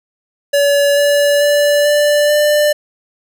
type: tone with pitch steps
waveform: square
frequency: 570 / 576 / 582 / 588.1 / 594.2 Hz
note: C#5 / D5 / D5 / D5 / D5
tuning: +48 / -34 / -16 / +2 / +20 cents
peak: -10 dBFS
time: 0.53-2.73 s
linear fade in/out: 10 ms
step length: 440 ms
effects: none